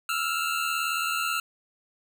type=tone pair together; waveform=25% pulse; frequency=1318.5 / 1396.9 Hz; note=E6 / F6; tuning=0 / 0 cents; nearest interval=minor second; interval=100 cents; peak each=-25 dBFS; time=0.09-1.4 s; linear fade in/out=2 ms; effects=none